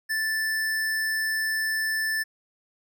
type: tone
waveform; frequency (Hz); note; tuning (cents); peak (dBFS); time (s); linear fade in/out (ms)
square; 1760; A6; 0; -25; 0.09-2.24; 20
effects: none

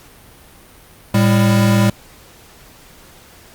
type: tone pair together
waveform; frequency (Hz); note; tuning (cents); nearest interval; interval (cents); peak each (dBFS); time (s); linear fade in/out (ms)
square; 111.8 / 199.2; A2 / G3; +28 / +28; minor seventh; 1000; -14; 1.14-1.9; 5
effects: pink hiss -44 dBFS RMS until 3.54 s + Opus 48 kbps

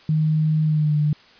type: tone with pitch glide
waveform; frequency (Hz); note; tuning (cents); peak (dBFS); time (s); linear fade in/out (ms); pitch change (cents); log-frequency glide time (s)
sine; 155.56 to 149.74; D#3 to D3; 0 to +34; -16; 0.09-1.13; 2; -66; 0.64-0.96
effects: white hiss -50 dBFS RMS until 1.39 s + resampled to 11025 Hz

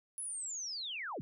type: linear sweep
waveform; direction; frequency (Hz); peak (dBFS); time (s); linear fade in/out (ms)
sine; down; 10548 to 82.41; -38; 0.18-1.21; 0
effects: none

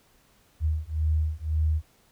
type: beating tone pair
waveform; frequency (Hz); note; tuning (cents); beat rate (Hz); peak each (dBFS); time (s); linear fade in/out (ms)
sine; 77 / 78.9; D#2 / D#2; -17 / +25; 1.9; -26; 0.6-1.82; 50
effects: pink hiss -62 dBFS RMS until 2.11 s

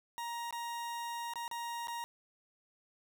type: tone with dropouts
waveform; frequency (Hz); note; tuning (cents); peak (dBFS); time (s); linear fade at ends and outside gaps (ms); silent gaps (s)
40% pulse; 940; A#5; +14; -37; 0.18-2.04; 0; 0.508-0.526 / 1.336-1.357 / 1.479-1.513 / 1.872-1.882
effects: none

